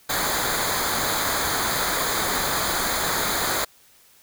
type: noise with comb filter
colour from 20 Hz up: pink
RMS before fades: -24 dBFS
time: 0.09-3.65 s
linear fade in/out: 10 ms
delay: 0.36 ms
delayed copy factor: -0.75
effects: white hiss -55 dBFS RMS until 4.22 s